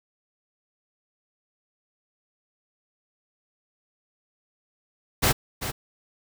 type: noise with echo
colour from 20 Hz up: pink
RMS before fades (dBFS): -20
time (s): 5.22-5.33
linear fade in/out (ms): 20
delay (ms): 390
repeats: 1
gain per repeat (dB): -10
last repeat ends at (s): 5.72
effects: none